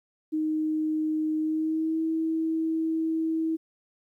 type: tone with pitch glide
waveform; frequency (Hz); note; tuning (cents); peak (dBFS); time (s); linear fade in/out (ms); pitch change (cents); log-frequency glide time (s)
sine; 311.1 to 322.1; D#4 to E4; 0 to -40; -24; 0.32-3.57; 20; +60; 1.38-2.02
effects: 11-bit